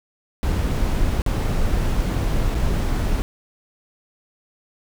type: noise with dropouts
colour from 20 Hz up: brown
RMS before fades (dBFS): -20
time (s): 0.43-3.22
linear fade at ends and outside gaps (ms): 0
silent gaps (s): 1.219-1.263 / 2.546-2.552
effects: none